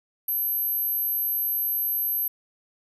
sine tone, 12430 Hz, G9, 16 cents flat, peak -23 dBFS, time 0.28-2.28 s, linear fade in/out 5 ms, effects none

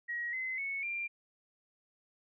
sine tone with pitch steps, 1900 / 2048 / 2208 / 2380 Hz, A#6 / C7 / C#7 / D7, +33 / -38 / -7 / +22 cents, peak -34 dBFS, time 0.08-1.08 s, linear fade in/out 20 ms, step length 250 ms, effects none

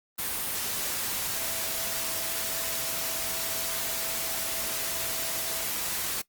sine tone in noise, 659.3 Hz, E5, in tune, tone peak -42 dBFS, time 1.35-5.65 s, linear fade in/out 10 ms, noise white, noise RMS -31 dBFS, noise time 0.18-6.22 s, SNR -14 dB, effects noise-tail reverb RT60 0.1 s tail -19 dB re dry + Opus 32 kbps

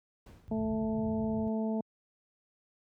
brown noise with exponential decay, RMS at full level -44 dBFS, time 0.26-0.86 s, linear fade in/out 5 ms, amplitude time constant 130 ms
white low-pass noise, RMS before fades -41 dBFS, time 0.48-1.48 s, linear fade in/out 0 ms, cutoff 160 Hz, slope 96 dB/octave
harmonic tone, 220 Hz, A3, in tune, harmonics 1 / 2 / 3 / 4, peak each -30 / -38 / -39 / -45 dBFS, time 0.51-1.81 s, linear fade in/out 5 ms
effects high-pass 60 Hz 12 dB/octave

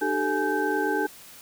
sine tone cluster, 301.8 / 388 / 436.9 / 838 / 1554 Hz, D4 / G4 / A4 / G#5 / G6, +47 / -18 / -12 / +15 / -16 cents, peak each -29 dBFS, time 0.01-1.07 s, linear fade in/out 10 ms, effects white hiss -47 dBFS RMS until 1.41 s

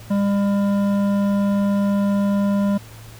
sine tone with hard clipping, 200.7 Hz, G3, 41 cents sharp, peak -18 dBFS, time 0.1-2.78 s, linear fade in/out 10 ms, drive 11 dB, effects added 111 Hz sine -39 dBFS peak until 3.19 s + pink hiss -44 dBFS RMS until 3.19 s

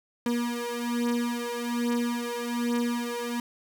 35% pulse beating tone pair, 238.1 / 239.3 Hz, A#3 / A#3, +37 / +46 cents, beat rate 1.2 Hz, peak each -28 / -28 dBFS, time 0.26-3.4 s, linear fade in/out 2 ms, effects none

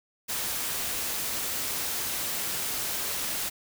white noise, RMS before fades -31 dBFS, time 0.28-3.5 s, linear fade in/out 20 ms, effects none

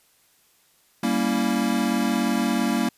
square chord, G diminished seventh, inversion none, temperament equal with one note detuned, 196 / 233.1 / 279.1 / 329.6 Hz, G3 / Bb3 / Db4 / Fb4, 0 / 0 / +12 / 0 cents, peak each -28 / -24 / -28 / -30 dBFS, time 1.03-2.89 s, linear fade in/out 5 ms, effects white hiss -61 dBFS RMS until 2.97 s + resampled to 32000 Hz

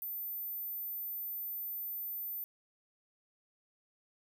sine tone, 14080 Hz, A9, in tune, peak -37 dBFS, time 0.02-2.44 s, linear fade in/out 0 ms, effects none

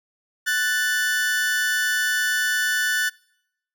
40% pulse tone pair together, 1488.8 / 1760 Hz, F#6 / A6, +10 / 0 cents, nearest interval minor third, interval 290 cents, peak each -22 dBFS, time 0.46-3.1 s, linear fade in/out 20 ms, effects noise-tail reverb RT60 0.8 s tail -26 dB re dry

